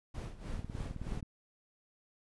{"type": "noise with tremolo", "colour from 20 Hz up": "brown", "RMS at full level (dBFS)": -39, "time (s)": [0.14, 1.21], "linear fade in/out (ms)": 10, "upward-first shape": "sine", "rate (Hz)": 3.3, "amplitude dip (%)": 80}
{"type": "click train", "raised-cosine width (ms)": 5, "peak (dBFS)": -29, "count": 14, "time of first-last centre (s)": [0.54, 1.228], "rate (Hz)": 18.9}
{"effects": ["resampled to 24000 Hz"]}